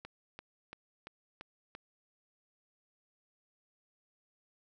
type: click train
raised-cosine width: 0.3 ms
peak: -29 dBFS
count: 6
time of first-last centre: 0.05-1.751 s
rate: 2.94 Hz
effects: none